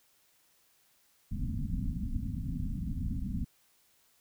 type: low-pass noise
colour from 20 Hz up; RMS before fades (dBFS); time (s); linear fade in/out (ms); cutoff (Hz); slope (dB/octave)
pink; -34; 1.31-3.45; 10; 270; 96
effects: white hiss -68 dBFS RMS until 4.2 s